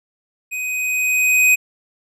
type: tone with level ramp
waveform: square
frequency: 2506 Hz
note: D#7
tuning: 12 cents sharp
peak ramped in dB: -24 to -10 dBFS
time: 0.51-1.56 s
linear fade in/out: 20 ms
effects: resampled to 32000 Hz